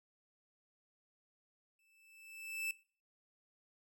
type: tone with exponential growth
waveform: 45% pulse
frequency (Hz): 2637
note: E7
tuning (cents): 0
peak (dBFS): -35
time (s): 1.79-2.71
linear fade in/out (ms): 2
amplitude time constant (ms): 200
effects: noise-tail reverb RT60 0.4 s tail -19 dB re dry